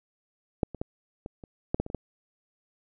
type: clicks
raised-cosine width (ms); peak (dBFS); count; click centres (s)
2; -10 / -24 / -17 / -23 / -30 / -11 / -13 / -24 / -25 / -16; 10; 0.632 / 0.747 / 0.815 / 1.261 / 1.438 / 1.745 / 1.8 / 1.864 / 1.901 / 1.947
effects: none